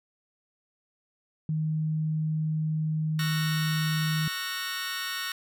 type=tone; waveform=sine; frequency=156.2 Hz; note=D#3; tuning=7 cents sharp; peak=-25 dBFS; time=1.49-4.28 s; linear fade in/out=2 ms
type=chord; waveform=20% pulse; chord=F# dominant seventh; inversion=second; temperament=just; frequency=1110 / 1332 / 1480 / 1850 Hz; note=C#6 / E6 / F#6 / A#6; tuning=+2 / +18 / 0 / -14 cents; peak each=-35 / -35 / -31 / -29 dBFS; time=3.19-5.32 s; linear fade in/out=2 ms
effects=none